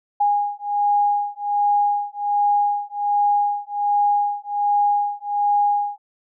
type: beating tone pair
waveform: sine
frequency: 820 / 821.3 Hz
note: G#5 / G#5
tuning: -22 / -20 cents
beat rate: 1.3 Hz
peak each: -20 dBFS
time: 0.2-5.98 s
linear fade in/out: 10 ms
effects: none